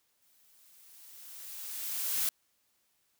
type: noise with exponential growth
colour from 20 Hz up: blue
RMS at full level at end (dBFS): -29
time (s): 0.22-2.29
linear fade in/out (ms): 1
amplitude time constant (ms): 450
effects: white hiss -74 dBFS RMS until 3.19 s